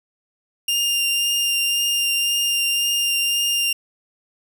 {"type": "tone with vibrato", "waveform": "sawtooth", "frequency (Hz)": 2800, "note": "F7", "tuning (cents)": 4, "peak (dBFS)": -15, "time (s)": [0.68, 3.73], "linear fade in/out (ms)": 5, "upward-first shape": "triangle", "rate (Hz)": 1.9, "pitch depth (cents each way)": 12, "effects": []}